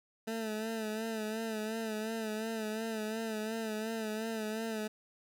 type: tone with vibrato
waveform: 20% pulse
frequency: 220 Hz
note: A3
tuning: in tune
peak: -30 dBFS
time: 0.27-4.88 s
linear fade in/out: 10 ms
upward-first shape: sine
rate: 2.8 Hz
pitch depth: 50 cents each way
effects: none